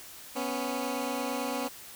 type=tone pair together; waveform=15% pulse; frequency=246.9 / 275.9 Hz; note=B3 / C#4; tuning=0 / -8 cents; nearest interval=major second; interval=192 cents; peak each=-27 dBFS; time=0.35-1.69 s; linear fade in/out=20 ms; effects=white hiss -47 dBFS RMS until 1.95 s